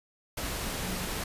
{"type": "tone in noise", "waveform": "sine", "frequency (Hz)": 183.7, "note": "F#3", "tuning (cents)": -12, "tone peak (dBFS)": -37, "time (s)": [0.83, 1.05], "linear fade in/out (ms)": 5, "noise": "pink", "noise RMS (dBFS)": -34, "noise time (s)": [0.37, 1.24], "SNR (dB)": -6, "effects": ["resampled to 32000 Hz"]}